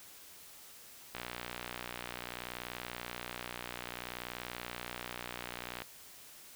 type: click train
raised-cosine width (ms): 0.3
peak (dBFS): -23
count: 284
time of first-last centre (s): 1.15-5.82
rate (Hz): 60.6
effects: white hiss -54 dBFS RMS until 6.55 s